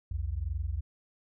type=tone pair together; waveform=sine; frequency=62.06 / 84.2 Hz; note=B1 / E2; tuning=+9 / +37 cents; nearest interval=perfect fourth; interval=528 cents; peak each=-33 / -33 dBFS; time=0.11-0.81 s; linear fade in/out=5 ms; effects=none